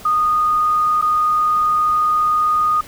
sine tone with dropouts, 1233 Hz, D#6, 16 cents flat, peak -13 dBFS, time 0.05-2.81 s, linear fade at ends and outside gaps 5 ms, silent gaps 1.014-1.023 s, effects pink hiss -39 dBFS RMS until 2.87 s

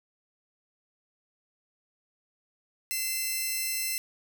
5% pulse tone pair together, 2064 / 2664 Hz, C7 / E7, -24 / +18 cents, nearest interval major third, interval 442 cents, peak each -22 dBFS, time 2.91-3.98 s, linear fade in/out 0 ms, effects none

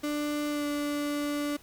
35% pulse tone with pitch glide, 295.4 to 291.5 Hz, D4 to D4, +10 to -13 cents, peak -27 dBFS, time 0.03-1.57 s, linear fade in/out 10 ms, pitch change -23 cents, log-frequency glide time 0.49-0.66 s, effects pink hiss -55 dBFS RMS until 1.62 s

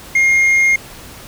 triangle tone with tanh clipping, 2131 Hz, C7, 31 cents sharp, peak -10 dBFS, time 0.15-0.76 s, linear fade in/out 5 ms, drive 8 dB, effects pink hiss -36 dBFS RMS until 1.27 s

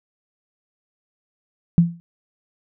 sine tone with exponential decay, 170 Hz, F3, 46 cents flat, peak -6 dBFS, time 1.78-2 s, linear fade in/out 0 ms, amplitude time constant 47 ms, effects none

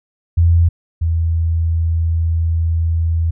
sine tone pair in turn, 84.5 / 82.47 Hz, E2 / E2, +43 / +1 cents, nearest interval unison, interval 42 cents, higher first, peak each -8 / -13 dBFS, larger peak first, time 0.37-0.69 / 1.01-3.31 s, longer second, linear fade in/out 10 ms, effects none

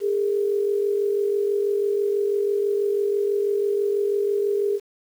sine tone pair together, 404.5 / 450.6 Hz, G#4 / A4, -46 / +41 cents, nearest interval major second, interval 187 cents, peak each -20 / -27 dBFS, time 0-4.8 s, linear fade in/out 50 ms, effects 8-bit

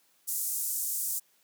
white band-pass noise, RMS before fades -32 dBFS, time 0.27-1.2 s, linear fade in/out 20 ms, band 7000 to 16000 Hz, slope 24 dB/octave, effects white hiss -67 dBFS RMS until 1.43 s + high-pass 150 Hz 12 dB/octave

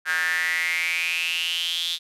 square tone with high-pass filter sweep, 84.6 Hz, E2, 45 cents sharp, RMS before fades -25 dBFS, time 0.05-1.99 s, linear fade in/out 50 ms, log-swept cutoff 1600 to 3600 Hz, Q 8.3, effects resampled to 32000 Hz

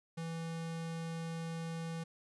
square tone, 164.81 Hz, E3, in tune, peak -39 dBFS, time 0.17-2.04 s, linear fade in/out 10 ms, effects resampled to 24000 Hz + 13-bit

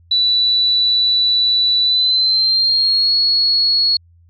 sine tone with pitch glide, 3959 to 4342 Hz, B7 to C#8, +3 to -37 cents, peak -11 dBFS, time 0.11-3.97 s, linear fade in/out 5 ms, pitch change +160 cents, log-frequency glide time 1.82-3.14 s, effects added 85 Hz sine -46 dBFS peak until 4.29 s + MP3 48 kbps

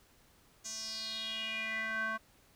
square tone with band-pass filter sweep, 220.9 Hz, A3, 7 cents sharp, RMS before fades -38 dBFS, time 0.64-2.18 s, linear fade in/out 20 ms, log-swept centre 6600 to 1300 Hz, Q 5.7, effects pink hiss -65 dBFS RMS until 2.55 s

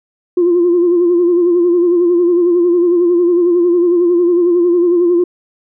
sine tone with vibrato, 349.2 Hz, F4, in tune, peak -7 dBFS, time 0.37-5.24 s, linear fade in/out 5 ms, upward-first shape sine, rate 11 Hz, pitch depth 51 cents each way, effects tanh soft clip ceiling -4 dBFS

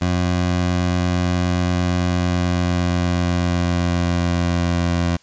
20% pulse tone with pitch glide, 89.2 to 86.36 Hz, F2 to F2, +37 to -19 cents, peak -12 dBFS, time 0.01-5.17 s, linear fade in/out 10 ms, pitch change -56 cents, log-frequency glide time 2-4.98 s, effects white hiss -53 dBFS RMS until 5.22 s + resampled to 16000 Hz

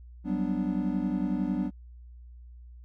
triangle chord, G major seventh, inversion third, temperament equal, 185 / 196 / 246.9 / 293.7 Hz, F#3 / G3 / B3 / D4, 0 / 0 / 0 / 0 cents, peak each -30 dBFS, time 0.24-1.71 s, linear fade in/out 50 ms, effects added 60 Hz sine -45 dBFS peak until 2.84 s

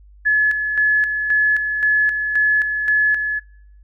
sine tone with tremolo, 1709 Hz, G#6, 49 cents sharp, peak -12 dBFS, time 0.25-3.4 s, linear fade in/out 20 ms, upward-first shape square, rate 1.9 Hz, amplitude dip 50%, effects noise-tail reverb RT60 0.7 s tail -26 dB re dry + added 50 Hz sine -43 dBFS peak until 3.83 s

